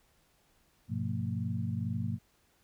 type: tone cluster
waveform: sine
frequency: 102 / 124.2 / 175.7 / 226.4 Hz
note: G#2 / B2 / F3 / A3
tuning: -31 / +10 / +11 / +50 cents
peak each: -35 / -36 / -38 / -38 dBFS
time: 0.88-2.19 s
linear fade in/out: 50 ms
effects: pink hiss -69 dBFS RMS until 2.63 s